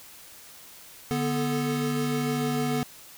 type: tone cluster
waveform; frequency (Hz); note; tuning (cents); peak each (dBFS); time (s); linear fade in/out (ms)
square; 147.3 / 245.7 / 435.2; D3 / B3 / A4; +6 / -9 / -19; -31 / -28 / -33; 1.11-2.83; 0
effects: white hiss -48 dBFS RMS until 3.17 s